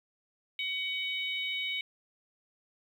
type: harmonic tone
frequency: 751 Hz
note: F#5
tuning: 26 cents sharp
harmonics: 3 / 4 / 5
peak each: -34 / -36 / -38 dBFS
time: 0.59-1.81 s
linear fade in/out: 2 ms
effects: 10-bit